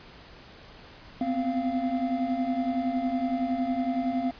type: tone cluster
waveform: triangle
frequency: 249.4 / 260.2 / 692 Hz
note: B3 / C4 / F5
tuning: +17 / -9 / -16 cents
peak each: -29 / -26 / -29 dBFS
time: 1.21-4.31 s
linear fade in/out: 2 ms
effects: pink hiss -49 dBFS RMS until 4.39 s + resampled to 11025 Hz